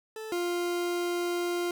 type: tone pair in turn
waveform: 40% pulse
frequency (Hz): 438.1 / 349.9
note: A4 / F4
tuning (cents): -7 / +3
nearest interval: major third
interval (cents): 390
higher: first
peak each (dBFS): -36 / -27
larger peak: second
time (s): 0.16-0.32 / 0.32-1.71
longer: second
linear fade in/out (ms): 2
effects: none